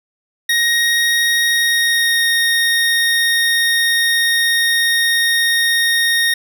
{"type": "tone with pitch glide", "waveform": "25% pulse", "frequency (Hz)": [1873, 1856.8], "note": ["A#6", "A#6"], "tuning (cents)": [8, -7], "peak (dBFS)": -9, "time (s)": [0.49, 6.34], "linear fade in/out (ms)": 5, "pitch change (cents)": -15, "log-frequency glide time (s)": [1.47, 2.27], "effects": []}